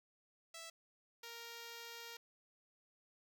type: tone pair in turn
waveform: 5% pulse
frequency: 659.3 / 466.2 Hz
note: E5 / A#4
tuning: 0 / 0 cents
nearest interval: tritone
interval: 600 cents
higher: first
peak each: -38 / -37 dBFS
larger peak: second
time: 0.54-0.7 / 1.23-2.17 s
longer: second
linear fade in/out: 5 ms
effects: none